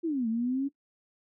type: exponential two-way sweep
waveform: sine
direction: down then up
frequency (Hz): 349.2 to 220 to 283.8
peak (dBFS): -26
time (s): 0.03-0.69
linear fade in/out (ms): 20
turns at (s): 0.28
effects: noise-tail reverb RT60 0.1 s tail -17 dB re dry